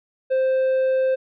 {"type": "tone", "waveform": "triangle", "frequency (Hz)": 523.3, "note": "C5", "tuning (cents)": 0, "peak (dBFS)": -15, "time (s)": [0.3, 1.16], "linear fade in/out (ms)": 20, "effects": ["resampled to 8000 Hz"]}